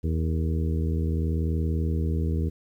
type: harmonic tone with a mistuned harmonic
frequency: 80.7 Hz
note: E2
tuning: 36 cents flat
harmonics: 1 / 2 / 3 / 4 / 5 / 6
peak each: -24 / -30 / -34 / -36 / -38 / -40 dBFS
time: 0.03-2.5 s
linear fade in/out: 20 ms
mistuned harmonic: 6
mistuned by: -64 cents
effects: 10-bit